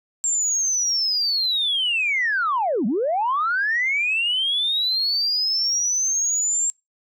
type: linear two-way sweep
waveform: sine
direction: down then up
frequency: 7459 to 185 to 7459 Hz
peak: -18 dBFS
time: 0.24-6.7 s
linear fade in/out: 0 ms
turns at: 2.86 s
effects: noise-tail reverb RT60 0.2 s tail -24 dB re dry + tanh soft clip ceiling -14 dBFS